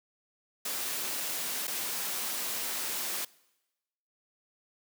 white noise with dropouts, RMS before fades -34 dBFS, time 0.65-3.25 s, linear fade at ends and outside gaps 5 ms, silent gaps 1.671-1.677 s, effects noise-tail reverb RT60 1.0 s tail -23 dB re dry + high-pass 200 Hz 12 dB/octave

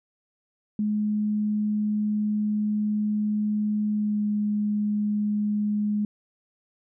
sine tone with pitch glide, 210.7 to 208.8 Hz, G#3 to G#3, +25 to +10 cents, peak -22 dBFS, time 0.79-6.05 s, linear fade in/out 2 ms, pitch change -15 cents, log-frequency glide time 3.94-4.22 s, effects none

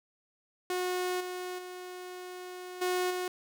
sawtooth tone with level steps, 363.4 Hz, F#4, 31 cents flat, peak -26 / -32 / -37 / -24 / -28 dBFS, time 0.7-3.28 s, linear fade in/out 2 ms, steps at 1.2 / 1.58 / 2.81 / 3.1 s, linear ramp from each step 10 ms, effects none

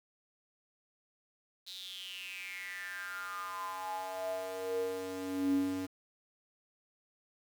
square tone with high-pass filter sweep, 93.6 Hz, F#2, 20 cents sharp, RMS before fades -38 dBFS, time 1.66-5.87 s, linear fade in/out 20 ms, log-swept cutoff 4000 to 220 Hz, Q 8.5, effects 9-bit

